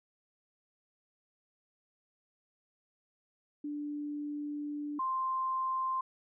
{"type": "tone pair in turn", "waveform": "sine", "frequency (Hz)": [293.7, 1046.6], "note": ["D4", "C6"], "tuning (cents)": [0, 0], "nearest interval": "octave + minor seventh", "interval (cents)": 2200, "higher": "second", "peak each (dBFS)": [-35, -30], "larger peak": "second", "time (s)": [[3.64, 4.99], [4.99, 6.01]], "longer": "first", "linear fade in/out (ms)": 5, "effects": []}